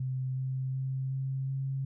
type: tone with pitch steps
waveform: sine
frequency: 130 / 131.21 / 132.43 / 133.65 / 134.9 Hz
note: C3 / C3 / C3 / C3 / C#3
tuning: -11 / +5 / +21 / +37 / -47 cents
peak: -30 dBFS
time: 0-1.85 s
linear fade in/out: 5 ms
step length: 370 ms
effects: none